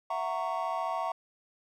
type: chord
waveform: triangle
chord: F# dominant seventh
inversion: third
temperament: just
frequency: 666 / 740 / 925 / 1110 Hz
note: E5 / F#5 / A#5 / C#6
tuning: +18 / 0 / -14 / +2 cents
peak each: -33 dBFS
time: 0.1-1.12 s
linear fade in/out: 5 ms
effects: tanh soft clip ceiling -20 dBFS